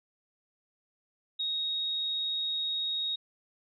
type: tone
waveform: sine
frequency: 3759 Hz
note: A#7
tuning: 14 cents sharp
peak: -29 dBFS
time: 1.39-3.16 s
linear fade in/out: 10 ms
effects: none